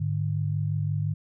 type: tone pair together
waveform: sine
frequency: 103.83 / 149.61 Hz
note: G#2 / D3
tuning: 0 / +32 cents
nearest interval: tritone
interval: 632 cents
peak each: -27 dBFS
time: 0-1.14 s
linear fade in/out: 10 ms
effects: none